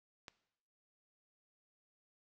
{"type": "click", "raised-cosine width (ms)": 0.2, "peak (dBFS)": -30, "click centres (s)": 0.282, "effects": ["noise-tail reverb RT60 0.8 s tail -18 dB re dry"]}